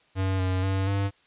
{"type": "tone with pitch steps", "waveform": "square", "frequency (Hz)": [95.2, 93.1, 96.1, 99.1], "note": ["F#2", "F#2", "G2", "G2"], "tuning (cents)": [50, 11, -34, 19], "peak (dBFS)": -24, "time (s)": [0.15, 1.11], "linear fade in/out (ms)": 50, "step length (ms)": 240, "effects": ["white hiss -62 dBFS RMS until 1.26 s", "resampled to 8000 Hz"]}